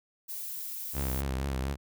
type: noise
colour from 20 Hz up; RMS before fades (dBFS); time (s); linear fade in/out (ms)
violet; -38; 0.28-1.22; 20
type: tone with vibrato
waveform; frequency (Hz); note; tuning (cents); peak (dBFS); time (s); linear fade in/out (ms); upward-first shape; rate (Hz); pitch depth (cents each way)
sawtooth; 67; C2; +42; -26; 0.93-1.77; 50; triangle; 4.2; 84
effects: none

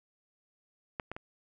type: clicks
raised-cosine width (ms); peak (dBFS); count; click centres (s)
0.5; -19 / -23 / -26; 3; 0.998 / 1.116 / 1.165
effects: none

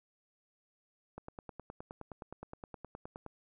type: click train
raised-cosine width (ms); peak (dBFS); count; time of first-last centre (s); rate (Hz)
1; -30; 21; 1.18-3.263; 9.6
effects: none

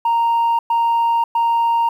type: tone bursts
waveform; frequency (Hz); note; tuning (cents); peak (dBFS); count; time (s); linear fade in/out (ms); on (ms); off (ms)
sine; 929; A#5; -6; -11; 3; 0.05-1.89; 5; 540; 110
effects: tanh soft clip ceiling -12 dBFS + 8-bit

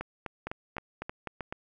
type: two click trains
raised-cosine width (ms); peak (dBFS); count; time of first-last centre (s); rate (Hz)
0.5; -20 / -20; 7 / 4; 0.01-1.525 / 0.47-1.407; 3.96 / 3.2
effects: none

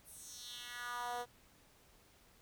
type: tone with high-pass filter sweep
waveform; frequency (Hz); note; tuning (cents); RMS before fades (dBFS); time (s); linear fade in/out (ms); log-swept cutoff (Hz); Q
10% pulse; 242.8; B3; -29; -45; 0.04-1.26; 50; 12000 to 500; 2.5
effects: pink hiss -66 dBFS RMS until 2.41 s

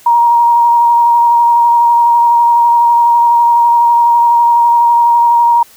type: tone with vibrato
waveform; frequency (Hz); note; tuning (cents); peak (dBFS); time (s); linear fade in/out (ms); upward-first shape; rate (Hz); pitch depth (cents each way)
sine; 943; A#5; +20; -5; 0.06-5.63; 5; square; 12; 11
effects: white hiss -42 dBFS RMS until 5.76 s

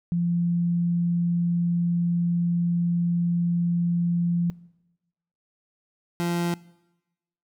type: tone pair in turn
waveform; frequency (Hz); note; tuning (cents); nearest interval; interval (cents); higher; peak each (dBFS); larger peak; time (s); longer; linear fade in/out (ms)
sine / 30% pulse; 172.4 / 172.4; F3 / F3; -22 / -22; unison; 0; neither; -21; neither; 0.12-4.5 / 6.2-6.54; first; 0
effects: noise-tail reverb RT60 1.0 s tail -22 dB re dry

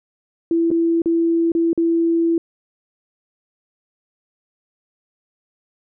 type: tone with dropouts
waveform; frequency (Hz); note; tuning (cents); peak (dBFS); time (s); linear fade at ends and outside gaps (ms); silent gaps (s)
sine; 333.4; E4; +20; -14; 0.51-2.38; 2; 0.705-0.713 / 1.019-1.058 / 1.519-1.55 / 1.731-1.776
effects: none

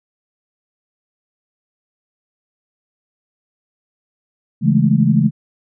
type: chord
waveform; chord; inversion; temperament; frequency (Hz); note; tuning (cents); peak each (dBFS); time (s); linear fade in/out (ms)
sine; A major seventh; first; equal; 138.59 / 164.81 / 207.7 / 220; C#3 / E3 / G#3 / A3; 0 / 0 / 0 / 0; -16; 4.61-5.31; 50
effects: none

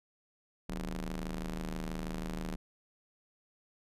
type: ring-modulated tone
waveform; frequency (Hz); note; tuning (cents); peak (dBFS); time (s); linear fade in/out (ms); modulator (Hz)
sawtooth; 78.7; D#2; +20; -29; 0.69-2.56; 5; 105
effects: resampled to 32000 Hz

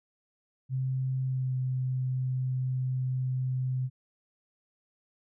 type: tone with pitch glide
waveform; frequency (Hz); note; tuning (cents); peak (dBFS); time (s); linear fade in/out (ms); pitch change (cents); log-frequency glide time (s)
sine; 130.81 to 128.86; C3 to C3; 0 to -26; -27; 0.69-3.9; 50; -26; 1.24-1.55
effects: none

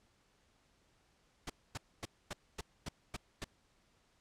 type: noise bursts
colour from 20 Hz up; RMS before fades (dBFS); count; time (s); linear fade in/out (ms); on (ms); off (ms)
pink; -41; 8; 1.47-3.444; 5; 28; 250
effects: pink hiss -72 dBFS RMS until 4.2 s + low-pass 8000 Hz 12 dB/octave

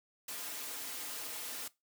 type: noise with comb filter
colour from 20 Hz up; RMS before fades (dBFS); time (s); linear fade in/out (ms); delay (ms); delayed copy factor
white; -42; 0.28-1.68; 5; 5.3; -0.85
effects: noise-tail reverb RT60 0.2 s tail -19 dB re dry + high-pass 200 Hz 12 dB/octave

